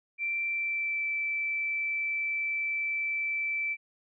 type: tone with pitch glide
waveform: sine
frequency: 2349 to 2325 Hz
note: D7 to D7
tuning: 0 to -18 cents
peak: -28 dBFS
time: 0.18-3.77 s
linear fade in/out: 50 ms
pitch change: -18 cents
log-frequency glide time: 0.44-1.05 s
effects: none